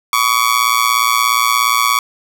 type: tone with amplitude modulation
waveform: sawtooth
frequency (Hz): 1131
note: C#6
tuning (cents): +34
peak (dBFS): -4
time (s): 0.13-1.99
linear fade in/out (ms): 2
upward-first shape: sine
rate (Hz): 117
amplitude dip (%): 85
effects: none